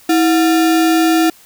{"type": "tone with sample-and-hold", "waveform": "sine", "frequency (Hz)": 324.3, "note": "E4", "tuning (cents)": -28, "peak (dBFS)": -9, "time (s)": [0.09, 1.3], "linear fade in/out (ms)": 5, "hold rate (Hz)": 1050, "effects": ["white hiss -45 dBFS RMS until 1.45 s"]}